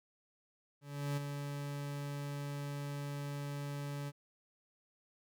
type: tone with ADSR envelope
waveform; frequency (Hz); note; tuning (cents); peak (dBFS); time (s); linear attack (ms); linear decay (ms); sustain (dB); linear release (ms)
40% pulse; 143.1; D3; -45; -32; 0.81-4.12; 360; 15; -6; 40
effects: none